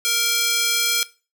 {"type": "tone with high-pass filter", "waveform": "square", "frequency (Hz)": 466.7, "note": "A#4", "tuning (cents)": 2, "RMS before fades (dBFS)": -21, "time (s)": [0.05, 1.03], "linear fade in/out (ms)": 0, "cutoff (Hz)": 3100, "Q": 0.75, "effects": ["noise-tail reverb RT60 0.3 s tail -17 dB re dry"]}